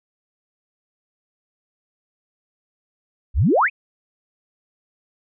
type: exponential sweep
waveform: sine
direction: up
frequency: 46.99 to 2737 Hz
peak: -13 dBFS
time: 3.34-3.7 s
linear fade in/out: 50 ms
effects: none